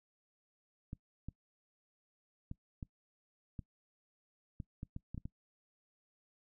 clicks, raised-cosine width 5 ms, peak -30 dBFS, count 11, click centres 0.931 / 1.286 / 2.514 / 2.828 / 3.592 / 4.602 / 4.831 / 4.964 / 5.146 / 5.178 / 5.255 s, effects noise-tail reverb RT60 0.1 s tail -22 dB re dry

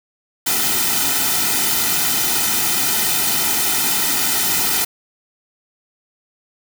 white noise with comb filter, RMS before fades -18 dBFS, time 0.46-4.85 s, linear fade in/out 10 ms, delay 1.8 ms, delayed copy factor -0.9, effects none

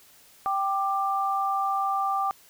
sine tone pair together, 782 / 1184.6 Hz, G5 / D6, -4 / +15 cents, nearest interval perfect fifth, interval 719 cents, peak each -26 dBFS, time 0.46-2.31 s, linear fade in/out 0 ms, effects white hiss -55 dBFS RMS until 2.49 s

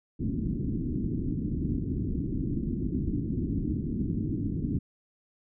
white low-pass noise, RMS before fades -30 dBFS, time 0.19-4.79 s, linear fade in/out 10 ms, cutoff 320 Hz, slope 48 dB/octave, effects none

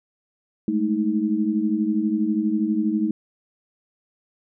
sine tone cluster, 207.6 / 219.9 / 316.4 Hz, G#3 / A3 / D#4, 0 / -1 / +29 cents, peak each -25 / -23 / -23 dBFS, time 0.68-3.11 s, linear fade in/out 2 ms, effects none

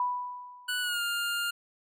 sine tone with exponential decay, 987.8 Hz, B5, in tune, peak -24 dBFS, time 0-1.02 s, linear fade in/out 2 ms, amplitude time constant 220 ms
25% pulse tone with pitch glide, 1480 to 1405 Hz, F#6 to F6, 0 to +10 cents, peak -25 dBFS, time 0.68-1.51 s, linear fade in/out 10 ms, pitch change -90 cents, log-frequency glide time 0.81-1.01 s
effects none

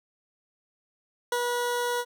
20% pulse tone with ADSR envelope, 484.6 Hz, B4, 33 cents flat, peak -19 dBFS, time 1.32-2.05 s, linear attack 3 ms, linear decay 57 ms, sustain -2 dB, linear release 53 ms, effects none

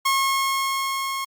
sawtooth tone with level ramp, 1084 Hz, C#6, 39 cents flat, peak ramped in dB -14 to -22 dBFS, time 0.05-1.25 s, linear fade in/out 10 ms, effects Opus 48 kbps

